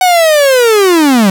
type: linear sweep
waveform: 45% pulse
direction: down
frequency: 750 to 185 Hz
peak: -5 dBFS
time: 0.01-1.3 s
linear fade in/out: 2 ms
effects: none